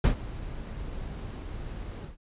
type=noise with ADSR envelope; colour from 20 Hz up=brown; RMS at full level=-18 dBFS; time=0.04-2.17 s; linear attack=4 ms; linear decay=100 ms; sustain=-19 dB; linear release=140 ms; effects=resampled to 8000 Hz